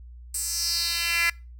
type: tone with high-pass filter sweep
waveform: 10% pulse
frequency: 339.3 Hz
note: F4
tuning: 50 cents flat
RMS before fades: -26 dBFS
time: 0.34-1.3 s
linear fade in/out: 5 ms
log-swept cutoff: 8300 to 2100 Hz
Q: 3.2
effects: noise-tail reverb RT60 0.3 s tail -25 dB re dry + added 60 Hz sine -41 dBFS peak until 1.59 s